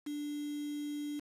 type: tone with quantisation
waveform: sine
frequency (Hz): 293.7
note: D4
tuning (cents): 0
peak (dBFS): -36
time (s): 0.06-1.2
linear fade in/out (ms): 10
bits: 8
effects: resampled to 32000 Hz